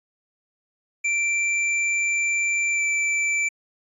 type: tone with pitch glide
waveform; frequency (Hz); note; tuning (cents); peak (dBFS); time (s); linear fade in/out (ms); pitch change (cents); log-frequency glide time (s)
square; 2349 to 2330; D7 to D7; 0 to -14; -21; 1.04-3.49; 10; -14; 2.73-2.81
effects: resampled to 24000 Hz